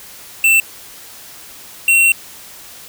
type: tone pair in turn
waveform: square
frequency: 2676 / 2727 Hz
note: E7 / F7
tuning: +25 / -42 cents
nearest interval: unison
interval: 33 cents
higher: second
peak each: -9 dBFS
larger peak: neither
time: 0.44-0.6 / 1.88-2.12 s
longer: second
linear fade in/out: 2 ms
effects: white hiss -37 dBFS RMS until 2.88 s